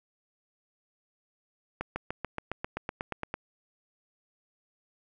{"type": "accelerating click train", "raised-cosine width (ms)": 0.5, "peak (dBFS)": -17, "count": 13, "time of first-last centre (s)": [1.81, 3.341], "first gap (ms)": 150, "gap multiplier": 0.97, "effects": []}